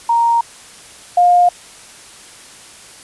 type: tone pair in turn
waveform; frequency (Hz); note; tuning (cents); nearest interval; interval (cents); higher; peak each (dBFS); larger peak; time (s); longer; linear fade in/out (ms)
sine; 932.3 / 708.8; A#5 / F5; 0 / +25; perfect fourth; 475; first; -10 / -7; second; 0.09-0.41 / 1.17-1.49; neither; 5
effects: white hiss -39 dBFS RMS until 3.03 s + resampled to 24000 Hz